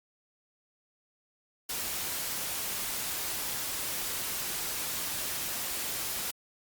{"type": "noise", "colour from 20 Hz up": "white", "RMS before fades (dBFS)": -34, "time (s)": [1.69, 6.31], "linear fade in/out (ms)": 5, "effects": ["Opus 48 kbps"]}